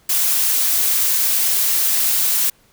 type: noise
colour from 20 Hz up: blue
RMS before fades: -17 dBFS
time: 0.09-2.5 s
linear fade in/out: 5 ms
effects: pink hiss -55 dBFS RMS until 2.72 s